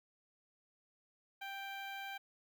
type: tone with notch filter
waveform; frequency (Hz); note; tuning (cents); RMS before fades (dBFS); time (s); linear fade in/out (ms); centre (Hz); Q
15% pulse; 786; G5; +4; -45; 1.41-2.18; 10; 8400; 0.67
effects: 13-bit